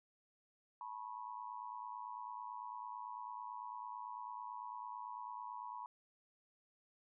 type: tone with amplitude modulation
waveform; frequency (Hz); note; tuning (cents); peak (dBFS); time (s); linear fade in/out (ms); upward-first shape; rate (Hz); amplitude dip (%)
sine; 976; B5; -21; -40; 0.81-5.86; 2; sine; 109; 100
effects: none